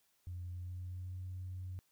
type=tone with pitch glide; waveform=sine; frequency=88.8 to 91.83 Hz; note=F2 to F#2; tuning=+29 to -13 cents; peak=-40 dBFS; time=0.27-1.79 s; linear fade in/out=0 ms; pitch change=+58 cents; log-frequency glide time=0.48-1.2 s; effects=tanh soft clip ceiling -36 dBFS + white hiss -75 dBFS RMS until 1.91 s